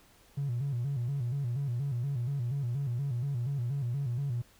triangle tone with vibrato, 130 Hz, C3, 11 cents flat, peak -26 dBFS, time 0.37-4.42 s, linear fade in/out 10 ms, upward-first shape square, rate 4.2 Hz, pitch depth 140 cents each way, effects tanh soft clip ceiling -26 dBFS + pink hiss -61 dBFS RMS until 4.59 s

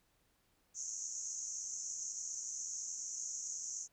pink band-pass noise, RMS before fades -43 dBFS, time 0.74-3.88 s, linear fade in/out 50 ms, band 6000 to 7000 Hz, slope 96 dB/octave, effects pink hiss -75 dBFS RMS until 3.92 s

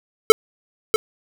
square tone with echo, 440 Hz, A4, in tune, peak -4 dBFS, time 0.3-0.32 s, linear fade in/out 0 ms, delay 640 ms, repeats 1, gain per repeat -9 dB, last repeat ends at 0.96 s, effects none

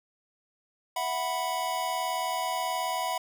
square chord, E suspended second, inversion none, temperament equal with one note detuned, 659.3 / 737.9 / 987.8 Hz, E5 / F#5 / B5, 0 / -5 / 0 cents, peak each -36 / -33 / -32 dBFS, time 0.96-3.18 s, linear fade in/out 5 ms, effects none

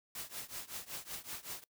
white noise with tremolo, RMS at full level -41 dBFS, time 0.15-1.64 s, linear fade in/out 2 ms, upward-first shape triangle, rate 5.3 Hz, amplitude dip 95%, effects noise-tail reverb RT60 0.1 s tail -23 dB re dry

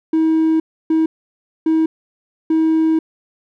triangle tone bursts at uneven times, 319.8 Hz, D#4, 48 cents sharp, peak -9 dBFS, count 4, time 0.13-0.6 / 0.9-1.06 / 1.66-1.86 / 2.5-2.99 s, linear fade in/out 5 ms, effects tanh soft clip ceiling -6 dBFS

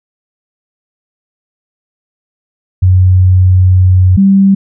sine tone pair in turn, 92.3 / 195.2 Hz, F#2 / G3, -4 / -7 cents, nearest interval octave + minor second, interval 1297 cents, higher second, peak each -3 dBFS, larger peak neither, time 2.82-4.17 / 4.17-4.55 s, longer first, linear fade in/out 10 ms, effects none

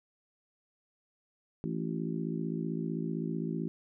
harmonic tone with a mistuned harmonic, 55.6 Hz, A1, 19 cents sharp, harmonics 3 / 4 / 5 / 6 / 7, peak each -35 / -37 / -39 / -41 / -42 dBFS, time 1.64-3.68 s, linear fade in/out 0 ms, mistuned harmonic 7, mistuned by -36 cents, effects none

